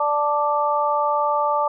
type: harmonic tone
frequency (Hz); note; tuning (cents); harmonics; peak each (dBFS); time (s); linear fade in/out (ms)
293.7; D4; 0; 2 / 3 / 4; -23 / -21 / -22; 0-1.68; 5
effects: none